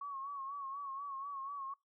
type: tone with vibrato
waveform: sine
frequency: 1108.7 Hz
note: C#6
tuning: in tune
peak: -40 dBFS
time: 0.01-1.74 s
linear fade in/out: 5 ms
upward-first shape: sine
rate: 4.1 Hz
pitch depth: 60 cents each way
effects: noise-tail reverb RT60 0.2 s tail -24 dB re dry